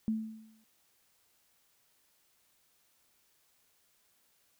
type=tone with exponential decay; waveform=sine; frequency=220 Hz; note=A3; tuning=in tune; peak=-26 dBFS; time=0.08-0.64 s; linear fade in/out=0 ms; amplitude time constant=120 ms; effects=white hiss -71 dBFS RMS until 4.59 s